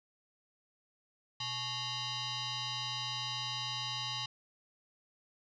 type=tone with frequency modulation; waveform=sine; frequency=123.47 Hz; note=B2; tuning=in tune; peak=-35 dBFS; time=1.4-4.26 s; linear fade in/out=5 ms; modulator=980 Hz; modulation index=4.7; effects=none